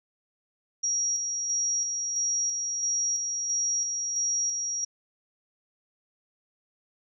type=tone with tremolo; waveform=sine; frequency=5680 Hz; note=F8; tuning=28 cents sharp; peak=-24 dBFS; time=0.83-4.85 s; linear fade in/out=10 ms; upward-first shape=square; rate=1.5 Hz; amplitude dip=35%; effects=none